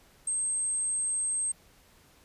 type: tone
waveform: sine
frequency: 8372 Hz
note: C9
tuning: in tune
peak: -27 dBFS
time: 0.27-1.52 s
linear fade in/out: 5 ms
effects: pink hiss -60 dBFS RMS until 2.24 s + resampled to 32000 Hz